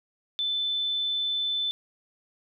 sine tone, 3520 Hz, A7, in tune, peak -25 dBFS, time 0.39-1.71 s, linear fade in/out 0 ms, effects none

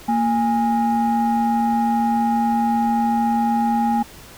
sine tone pair together, 231 / 823.2 Hz, A#3 / G#5, -16 / -16 cents, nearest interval octave + minor seventh, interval 2200 cents, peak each -17 dBFS, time 0.08-4.03 s, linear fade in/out 10 ms, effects tanh soft clip ceiling -12 dBFS + pink hiss -42 dBFS RMS until 4.37 s

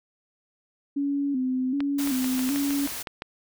sine tone with vibrato, 269.2 Hz, C4, 49 cents sharp, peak -23 dBFS, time 0.96-2.87 s, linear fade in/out 10 ms, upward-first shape square, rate 1.3 Hz, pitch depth 81 cents each way
clicks, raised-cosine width 0.3 ms, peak -17 dBFS, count 10, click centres 1.805 / 2.074 / 2.244 / 2.393 / 2.49 / 2.56 / 2.707 / 2.875 / 3.072 / 3.221 s
white noise, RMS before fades -34 dBFS, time 1.98-3.03 s, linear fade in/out 10 ms
effects none

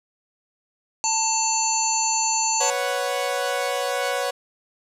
harmonic tone, 890 Hz, A5, 20 cents sharp, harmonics 1 / 3 / 5 / 7 / 8, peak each -24 / -32 / -30 / -27 / -23 dBFS, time 1.04-2.7 s, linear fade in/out 0 ms
sawtooth chord, B suspended second, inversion none, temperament equal, 493.9 / 554.4 / 740 Hz, B4 / C#5 / F#5, 0 / 0 / 0 cents, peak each -24 / -22 / -24 dBFS, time 2.6-4.31 s, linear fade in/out 10 ms
effects low-pass 12000 Hz 12 dB/octave

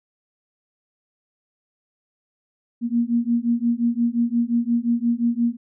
sine beating tone pair, 233.1 / 238.8 Hz, A#3 / A#3, 0 / +42 cents, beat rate 5.7 Hz, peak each -21 dBFS, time 2.81-5.57 s, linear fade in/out 50 ms, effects none

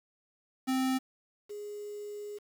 square / sine tone pair in turn, 261 / 414.3 Hz, C4 / G#4, -4 / -4 cents, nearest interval minor sixth, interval 800 cents, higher second, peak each -28 / -38 dBFS, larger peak first, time 0.67-0.99 / 1.49-2.39 s, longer second, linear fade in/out 20 ms, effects 9-bit

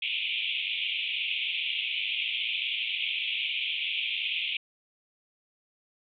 pink band-pass noise, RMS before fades -31 dBFS, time 0.02-4.57 s, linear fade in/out 5 ms, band 2300 to 3500 Hz, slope 96 dB/octave, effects none

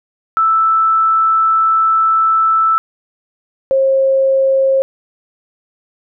sine tone pair in turn, 1319 / 536.3 Hz, E6 / C5, +1 / +43 cents, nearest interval octave + major third, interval 1558 cents, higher first, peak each -9 dBFS, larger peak neither, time 0.37-2.78 / 3.71-4.82 s, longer first, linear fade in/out 0 ms, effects none

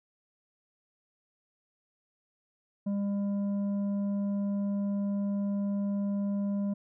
triangle tone with tanh clipping, 200.9 Hz, G3, 43 cents sharp, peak -29 dBFS, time 2.86-6.74 s, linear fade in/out 10 ms, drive 11 dB, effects none

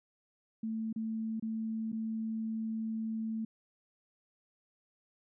sine tone with dropouts, 222 Hz, A3, 16 cents sharp, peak -33 dBFS, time 0.63-3.45 s, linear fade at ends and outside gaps 5 ms, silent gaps 0.928-0.96 / 1.398-1.424 / 1.919-1.927 s, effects none

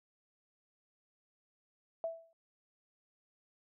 sine tone with exponential decay, 659.3 Hz, E5, in tune, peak -31 dBFS, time 2.04-2.33 s, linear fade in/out 1 ms, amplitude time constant 62 ms, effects none

